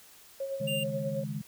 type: tone with tremolo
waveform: sine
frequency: 545 Hz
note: C#5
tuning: 29 cents flat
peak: -30 dBFS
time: 0.4-1.24 s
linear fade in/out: 5 ms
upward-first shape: sine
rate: 9.3 Hz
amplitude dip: 50%
type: chord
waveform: sine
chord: C# suspended second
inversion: none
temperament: equal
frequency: 138.59 / 155.56 / 207.7 Hz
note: C#3 / D#3 / G#3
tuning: 0 / 0 / 0 cents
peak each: -37 dBFS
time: 0.6-1.42 s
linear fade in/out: 10 ms
type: tone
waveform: square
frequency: 2794 Hz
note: F7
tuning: in tune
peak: -32 dBFS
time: 0.67-0.84 s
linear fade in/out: 10 ms
effects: white hiss -55 dBFS RMS until 1.47 s